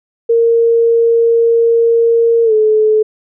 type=tone with pitch glide; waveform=sine; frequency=462.5 to 431.5 Hz; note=A#4 to A4; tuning=-14 to -34 cents; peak=-7 dBFS; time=0.29-3.03 s; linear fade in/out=10 ms; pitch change=-120 cents; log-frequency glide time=2.44-2.53 s; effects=none